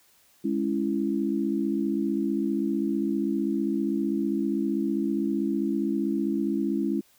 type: chord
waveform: sine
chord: C# minor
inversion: second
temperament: just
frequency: 207.9 / 277.2 / 332.6 Hz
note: G#3 / C#4 / E4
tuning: +2 / 0 / +16 cents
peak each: -28 dBFS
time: 0.44-7.01 s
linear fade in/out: 10 ms
effects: white hiss -61 dBFS RMS until 7.18 s